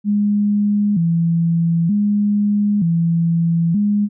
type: tone with vibrato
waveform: sine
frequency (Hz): 185.7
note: F#3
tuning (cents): +7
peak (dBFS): -13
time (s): 0.04-4.09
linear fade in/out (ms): 50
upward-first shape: square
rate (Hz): 0.54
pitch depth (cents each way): 180
effects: none